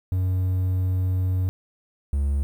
triangle tone pair in turn, 92.5 / 70.34 Hz, F#2 / C#2, 0 / +26 cents, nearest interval perfect fourth, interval 474 cents, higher first, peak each -18 dBFS, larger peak neither, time 0.12-1.49 / 2.13-2.43 s, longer first, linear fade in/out 0 ms, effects 9-bit

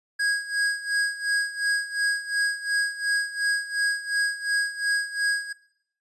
square tone with tremolo, 1646 Hz, G#6, 16 cents flat, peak -21 dBFS, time 0.19-5.53 s, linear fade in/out 10 ms, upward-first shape sine, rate 2.8 Hz, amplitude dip 80%, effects noise-tail reverb RT60 0.7 s tail -19 dB re dry + resampled to 24000 Hz

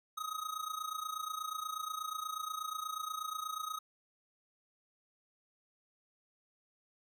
square tone with amplitude modulation, 1261 Hz, D#6, 23 cents sharp, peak -35 dBFS, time 0.17-3.79 s, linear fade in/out 10 ms, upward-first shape sine, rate 28.3 Hz, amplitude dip 80%, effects none

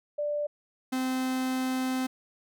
sine / 45% pulse tone pair in turn, 589 / 258.5 Hz, D5 / C4, +5 / -21 cents, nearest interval octave + major second, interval 1426 cents, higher first, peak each -27 dBFS, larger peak neither, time 0.18-0.47 / 0.92-2.07 s, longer second, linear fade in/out 10 ms, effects none

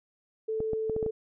sine tone, 440 Hz, A4, in tune, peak -28 dBFS, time 0.48-1.11 s, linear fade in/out 10 ms
clicks, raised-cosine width 2 ms, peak -21 dBFS, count 6, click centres 0.604 / 0.733 / 0.897 / 0.964 / 1.028 / 1.063 s
effects none

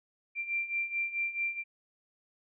sine beating tone pair, 2361 / 2365.6 Hz, D7 / D7, +9 / +12 cents, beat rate 4.6 Hz, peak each -36 / -32 dBFS, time 0.35-1.64 s, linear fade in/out 50 ms, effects none

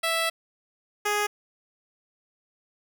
10% pulse tone pair in turn, 659.3 / 415.3 Hz, E5 / G#4, 0 / 0 cents, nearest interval minor sixth, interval 800 cents, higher first, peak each -15 dBFS, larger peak neither, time 0.03-0.3 / 1.05-1.27 s, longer first, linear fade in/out 10 ms, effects none

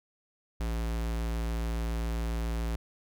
square tone, 56.7 Hz, A#1, 47 cents flat, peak -30 dBFS, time 0.6-2.76 s, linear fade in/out 5 ms, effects none

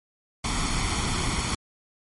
pink noise with comb filter, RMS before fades -26 dBFS, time 0.44-1.55 s, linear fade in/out 5 ms, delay 0.9 ms, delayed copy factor +0.65, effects low-pass 11000 Hz 12 dB/octave + MP3 48 kbps

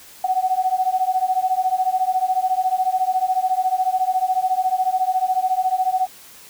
sine beating tone pair, 740 / 754 Hz, F#5 / F#5, 0 / +32 cents, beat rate 14 Hz, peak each -20 / -20 dBFS, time 0.24-6.07 s, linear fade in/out 5 ms, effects white hiss -44 dBFS RMS until 6.49 s

